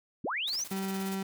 sine linear sweep, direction up, 127.1 to 6272 Hz, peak -30 dBFS, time 0.24-0.64 s, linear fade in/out 5 ms
white noise with tremolo, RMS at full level -43 dBFS, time 0.47-1.16 s, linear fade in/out 10 ms, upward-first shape square, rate 17 Hz, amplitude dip 65%
35% pulse tone, 193 Hz, G3, 27 cents flat, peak -30 dBFS, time 0.71-1.23 s, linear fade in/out 5 ms
effects none

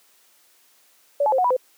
sine tone with pitch steps, 572 / 857 / 527 / 733 / 983 / 511 Hz, D5 / A5 / C5 / F#5 / B5 / C5, -46 / -46 / +12 / -16 / -8 / -41 cents, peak -16 dBFS, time 1.2-1.566 s, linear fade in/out 5 ms, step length 61 ms, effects white hiss -58 dBFS RMS until 1.77 s + high-pass 300 Hz 12 dB/octave

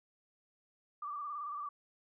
sine tone with vibrato, 1174.7 Hz, D6, in tune, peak -38 dBFS, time 1.02-1.69 s, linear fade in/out 5 ms, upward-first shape square, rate 18 Hz, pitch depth 43 cents each way, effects none

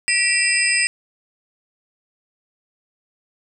sine tone cluster, 1941 / 2351 / 2696 / 4991 / 8170 Hz, B6 / D7 / E7 / D#8 / C9, -31 / +1 / +38 / +5 / -42 cents, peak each -22 dBFS, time 0.08-0.87 s, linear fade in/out 0 ms, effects none

